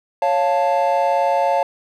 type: chord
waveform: triangle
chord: Db augmented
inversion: none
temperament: equal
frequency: 554.4 / 698.5 / 880 Hz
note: Db5 / F5 / A5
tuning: 0 / 0 / 0 cents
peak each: -17 dBFS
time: 0.22-1.63 s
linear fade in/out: 2 ms
effects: tanh soft clip ceiling -4 dBFS